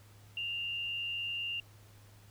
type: tone with frequency modulation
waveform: sine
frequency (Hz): 2794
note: F7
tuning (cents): 0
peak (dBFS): -34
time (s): 0.37-1.6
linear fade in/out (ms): 2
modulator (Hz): 104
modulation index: 0.49
effects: added 103 Hz sine -56 dBFS peak until 2.3 s + pink hiss -62 dBFS RMS until 2.3 s